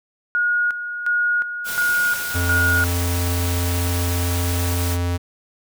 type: tone with tremolo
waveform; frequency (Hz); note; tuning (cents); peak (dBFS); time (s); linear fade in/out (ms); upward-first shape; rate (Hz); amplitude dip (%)
sine; 1441; F#6; -46; -16; 0.35-2.84; 0; square; 1.4; 65
type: noise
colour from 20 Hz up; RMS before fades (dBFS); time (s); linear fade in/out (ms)
white; -29; 1.64-4.98; 50
type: tone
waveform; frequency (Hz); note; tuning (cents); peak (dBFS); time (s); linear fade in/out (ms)
square; 87.6; F2; +6; -20; 2.34-5.18; 20
effects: none